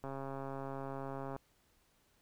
click train, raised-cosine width 1 ms, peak -29 dBFS, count 181, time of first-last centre 0.04-1.364 s, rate 136 Hz, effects pink hiss -72 dBFS RMS until 2.21 s

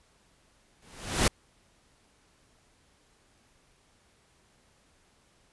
pink noise with exponential growth, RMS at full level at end -20 dBFS, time 0.82-1.28 s, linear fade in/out 5 ms, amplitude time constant 99 ms, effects pink hiss -65 dBFS RMS until 5.52 s + resampled to 24000 Hz

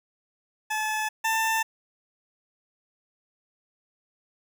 20% pulse tone pair in turn, 863 / 891.4 Hz, A5 / A5, -34 / +22 cents, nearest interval minor second, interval 56 cents, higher second, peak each -21 / -18 dBFS, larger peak second, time 0.7-1.09 / 1.24-1.63 s, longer neither, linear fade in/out 10 ms, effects none

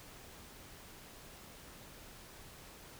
silence, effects pink hiss -54 dBFS RMS until 2.99 s

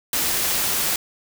white noise, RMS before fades -22 dBFS, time 0.13-0.96 s, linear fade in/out 2 ms, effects none

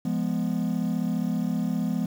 triangle chord, F diminished, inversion none, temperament equal with one note detuned, 172.71 / 207.7 / 246.9 Hz, F3 / Ab3 / Cb4, -19 / 0 / 0 cents, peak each -26 dBFS, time 0.05-2.06 s, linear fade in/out 5 ms, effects tanh soft clip ceiling -14 dBFS + 8-bit

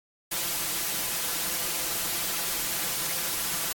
white noise with comb filter, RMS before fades -29 dBFS, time 0.31-3.73 s, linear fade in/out 10 ms, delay 5.9 ms, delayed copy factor +0.6, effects AAC 64 kbps

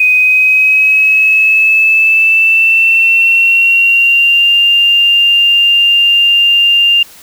sine tone with pitch glide, 2505 to 2796 Hz, D#7 to F7, +11 to +1 cents, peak -5 dBFS, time 0-7.03 s, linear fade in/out 5 ms, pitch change +190 cents, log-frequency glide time 0.15-4.51 s, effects white hiss -37 dBFS RMS until 7.22 s

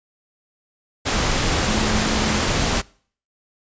sine tone in noise, 215.8 Hz, A3, 33 cents flat, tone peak -23 dBFS, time 1.67-2.41 s, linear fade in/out 20 ms, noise pink, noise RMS -20 dBFS, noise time 1.05-2.82 s, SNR -6 dB, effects noise-tail reverb RT60 0.5 s tail -24 dB re dry + resampled to 16000 Hz

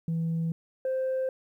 sine tone pair in turn, 164.5 / 522.3 Hz, E3 / C5, -3 / -3 cents, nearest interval octave + minor sixth, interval 2000 cents, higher second, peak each -24 dBFS, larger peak neither, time 0.08-0.52 / 0.85-1.29 s, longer neither, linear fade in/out 2 ms, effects tanh soft clip ceiling -24 dBFS + 11-bit

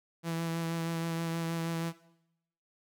sawtooth tone with vibrato, 165.8 Hz, E3, 10 cents sharp, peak -28 dBFS, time 0.23-1.93 s, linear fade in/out 50 ms, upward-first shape sine, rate 6.3 Hz, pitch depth 15 cents each way, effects noise-tail reverb RT60 0.8 s tail -17 dB re dry

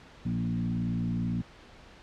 sine tone with frequency modulation, 174.61 Hz, F3, in tune, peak -27 dBFS, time 0.25-1.42 s, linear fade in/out 10 ms, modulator 58.1 Hz, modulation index 1.3, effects pink hiss -52 dBFS RMS until 2.02 s + low-pass 4000 Hz 12 dB/octave

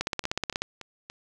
two click trains, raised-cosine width 0.2 ms, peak -10 / -22 dBFS, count 11 / 4, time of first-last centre 0.01-0.62 / 0.24-1.1 s, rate 16.4 / 3.49 Hz, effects none

